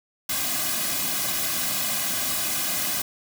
white noise with comb filter, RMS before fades -26 dBFS, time 0.29-3.02 s, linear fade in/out 5 ms, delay 2.2 ms, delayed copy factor -0.9, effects none

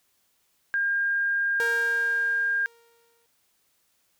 sine tone, 1609 Hz, G6, 45 cents sharp, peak -22 dBFS, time 0.74-2.66 s, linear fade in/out 0 ms
sawtooth tone with exponential decay, 466.2 Hz, A#4, in tune, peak -24 dBFS, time 1.6-3.26 s, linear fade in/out 0 ms, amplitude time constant 360 ms
effects white hiss -69 dBFS RMS until 4.19 s

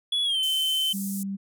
triangle tone with pitch glide, 3389 to 3072 Hz, G#7 to G7, +34 to -36 cents, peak -21 dBFS, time 0.12-0.93 s, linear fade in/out 5 ms, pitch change -170 cents, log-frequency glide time 0.24-0.39 s
white band-pass noise, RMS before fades -37 dBFS, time 0.43-1.23 s, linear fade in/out 0 ms, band 6900 to 15000 Hz, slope 24 dB/octave
sine tone, 196.2 Hz, G3, 2 cents sharp, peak -28 dBFS, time 0.93-1.37 s, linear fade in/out 20 ms
effects none

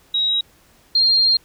sine tone pair in turn, 3826 / 4204 Hz, A#7 / C8, +44 / +7 cents, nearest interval major second, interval 163 cents, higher second, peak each -16 / -12 dBFS, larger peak second, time 0.14-0.41 / 0.95-1.37 s, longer second, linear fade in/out 5 ms, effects pink hiss -54 dBFS RMS until 1.44 s

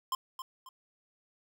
square tone with echo, 1046.5 Hz, C6, in tune, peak -30 dBFS, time 0.12-0.15 s, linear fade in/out 2 ms, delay 270 ms, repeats 2, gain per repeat -9 dB, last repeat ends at 0.69 s, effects none

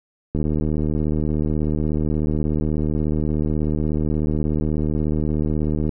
click train, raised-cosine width 3 ms, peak -10 dBFS, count 425, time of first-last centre 0.35-5.892 s, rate 76.5 Hz, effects none

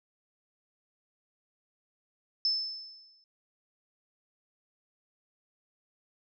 sine tone with exponential decay, 5260 Hz, E8, 5 cents flat, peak -23 dBFS, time 2.45-3.24 s, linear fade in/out 1 ms, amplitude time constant 170 ms, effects none

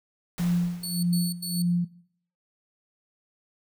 pink noise with exponential decay, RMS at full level -37 dBFS, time 0.38-1.44 s, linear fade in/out 0 ms, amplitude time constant 230 ms
sine tone with tremolo, 174.61 Hz, F3, in tune, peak -20 dBFS, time 0.39-1.85 s, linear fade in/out 10 ms, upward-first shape sine, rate 1.7 Hz, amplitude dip 85%
20% pulse tone bursts, 4435 Hz, C#8, in tune, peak -25 dBFS, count 3, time 0.83-1.622 s, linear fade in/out 5 ms, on 200 ms, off 96 ms
effects noise-tail reverb RT60 0.6 s tail -20 dB re dry

